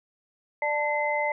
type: tone cluster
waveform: sine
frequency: 592 / 884 / 2055 Hz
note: D5 / A5 / C7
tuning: +14 / +8 / -32 cents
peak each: -28 dBFS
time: 0.62-1.32 s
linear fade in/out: 2 ms
effects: none